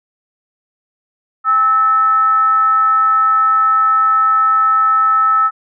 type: tone with frequency modulation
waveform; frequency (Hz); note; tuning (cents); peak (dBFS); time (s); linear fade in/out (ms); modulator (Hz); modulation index
sine; 1302; E6; -22; -9; 1.44-5.51; 50; 500; 0.24
effects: none